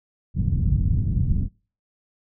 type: low-pass noise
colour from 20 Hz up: white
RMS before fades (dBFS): -21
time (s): 0.34-1.49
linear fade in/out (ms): 50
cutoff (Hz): 150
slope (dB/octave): 24
effects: noise-tail reverb RT60 0.4 s tail -26 dB re dry